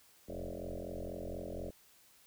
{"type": "tone with frequency modulation", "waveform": "sine", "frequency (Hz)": 310.4, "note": "D#4", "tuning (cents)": -4, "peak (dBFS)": -39, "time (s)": [0.28, 1.71], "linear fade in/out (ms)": 10, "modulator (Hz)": 44.1, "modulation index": 7.3, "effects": ["white hiss -64 dBFS RMS until 2.26 s"]}